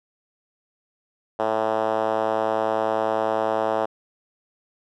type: tone with band-pass filter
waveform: 5% pulse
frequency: 110 Hz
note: A2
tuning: in tune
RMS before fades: -23 dBFS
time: 1.39-3.86 s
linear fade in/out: 10 ms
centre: 630 Hz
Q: 1.7
effects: none

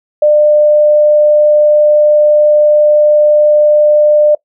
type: tone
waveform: sine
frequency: 599 Hz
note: D5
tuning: 34 cents sharp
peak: -4 dBFS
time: 0.22-4.35 s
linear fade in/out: 5 ms
effects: noise-tail reverb RT60 0.1 s tail -22 dB re dry

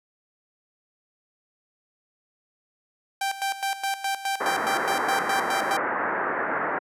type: tone with tremolo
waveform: sawtooth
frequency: 784 Hz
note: G5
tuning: in tune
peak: -20 dBFS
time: 3.21-5.77 s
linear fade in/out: 5 ms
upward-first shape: square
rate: 4.8 Hz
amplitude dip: 75%
type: low-pass noise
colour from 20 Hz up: white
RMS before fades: -26 dBFS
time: 4.4-6.79 s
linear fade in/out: 10 ms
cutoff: 1800 Hz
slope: 48 dB/octave
effects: high-pass 300 Hz 12 dB/octave + resampled to 32000 Hz

